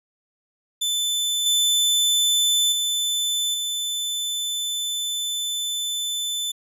sawtooth tone with level steps, 3520 Hz, A7, in tune, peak -18 / -14 / -18 / -21 dBFS, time 0.81-6.52 s, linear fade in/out 10 ms, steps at 1.46 / 2.72 / 3.54 s, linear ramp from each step 2 ms, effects resampled to 32000 Hz

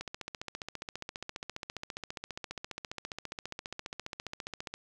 click train, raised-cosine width 0.2 ms, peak -21 dBFS, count 71, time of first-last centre 0.01-4.74 s, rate 14.8 Hz, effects 10-bit

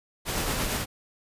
pink noise with tremolo, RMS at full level -27 dBFS, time 0.25-0.86 s, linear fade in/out 50 ms, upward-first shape sine, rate 8.8 Hz, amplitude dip 30%, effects resampled to 32000 Hz

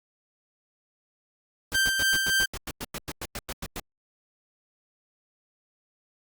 pink noise bursts, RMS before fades -34 dBFS, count 16, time 1.72-3.797 s, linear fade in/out 0 ms, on 37 ms, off 99 ms
sawtooth tone with tremolo, 1568 Hz, G6, in tune, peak -17 dBFS, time 1.74-2.46 s, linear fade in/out 10 ms, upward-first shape sine, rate 3.5 Hz, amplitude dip 40%
effects Opus 48 kbps

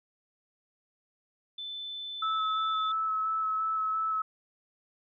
sine tone, 3520 Hz, A7, in tune, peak -36 dBFS, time 1.58-2.92 s, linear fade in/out 5 ms
sine tone with vibrato, 1300 Hz, E6, 24 cents flat, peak -27 dBFS, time 2.22-4.22 s, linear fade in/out 5 ms, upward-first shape square, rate 2.9 Hz, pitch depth 11 cents each way
effects none

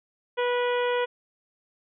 harmonic tone with a mistuned harmonic, 489.1 Hz, B4, 17 cents flat, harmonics 1 / 2 / 3 / 4 / 5 / 6 / 7, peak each -24 / -30 / -34 / -36 / -38 / -40 / -41 dBFS, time 0.37-1.06 s, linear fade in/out 20 ms, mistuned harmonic 7, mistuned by -40 cents, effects none

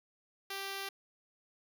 5% pulse tone, 392 Hz, G4, in tune, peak -27 dBFS, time 0.5-0.89 s, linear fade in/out 5 ms, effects none

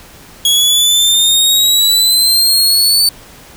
sawtooth exponential sweep, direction up, 3322 to 4533 Hz, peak -5 dBFS, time 0.45-3.09 s, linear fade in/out 2 ms, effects pink hiss -38 dBFS RMS until 3.56 s

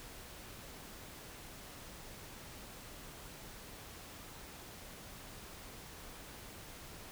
silence, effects pink hiss -51 dBFS RMS until 7.11 s

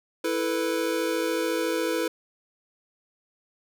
square chord, E suspended fourth, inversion none, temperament equal, 329.6 / 440 / 493.9 Hz, E4 / A4 / B4, 0 / 0 / 0 cents, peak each -29 / -31 / -29 dBFS, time 0.24-2.08 s, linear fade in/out 5 ms, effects none

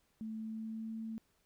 sine tone with pitch glide, 219.9 to 223 Hz, A3 to A3, -1 to +23 cents, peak -39 dBFS, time 0.21-1.18 s, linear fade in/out 0 ms, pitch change +24 cents, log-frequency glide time 0.36-0.98 s, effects pink hiss -75 dBFS RMS until 1.45 s

